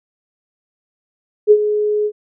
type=tone with ADSR envelope; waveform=sine; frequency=420.5 Hz; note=G#4; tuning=22 cents sharp; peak=-3 dBFS; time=1.47-2.12 s; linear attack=40 ms; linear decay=60 ms; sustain=-11 dB; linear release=63 ms; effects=none